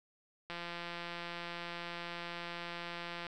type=click train; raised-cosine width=0.3 ms; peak=-26 dBFS; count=477; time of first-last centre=0.5-3.267 s; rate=172 Hz; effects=none